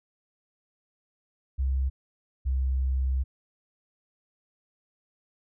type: tone pair in turn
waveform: sine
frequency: 66.3 / 65.5 Hz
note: C2 / C2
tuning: +23 / +2 cents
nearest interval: unison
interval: 21 cents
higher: first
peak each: -23 dBFS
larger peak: neither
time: 1.58-1.9 / 2.45-3.24 s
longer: second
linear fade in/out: 20 ms
effects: none